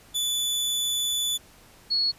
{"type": "tone pair in turn", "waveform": ["sawtooth", "sine"], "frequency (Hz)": [3474, 4357], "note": ["A7", "C#8"], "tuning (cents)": [-23, -31], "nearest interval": "major third", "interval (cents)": 392, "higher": "second", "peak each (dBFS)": -21, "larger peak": "neither", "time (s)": [[0.14, 1.38], [1.9, 2.12]], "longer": "first", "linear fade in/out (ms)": 20, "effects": ["pink hiss -53 dBFS RMS until 2.18 s", "resampled to 32000 Hz"]}